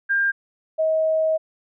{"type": "tone pair in turn", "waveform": "sine", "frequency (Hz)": [1600, 635], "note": ["G6", "D#5"], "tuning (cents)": [35, 35], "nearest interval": "octave + major third", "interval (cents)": 1600, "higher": "first", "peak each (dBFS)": -17, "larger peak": "neither", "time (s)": [[0.09, 0.32], [0.78, 1.38]], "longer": "second", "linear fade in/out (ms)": 20, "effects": []}